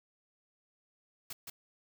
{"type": "noise with echo", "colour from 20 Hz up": "white", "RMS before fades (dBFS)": -42, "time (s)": [1.3, 1.33], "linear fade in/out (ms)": 5, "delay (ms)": 170, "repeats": 1, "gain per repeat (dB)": -2, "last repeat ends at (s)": 1.5, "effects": []}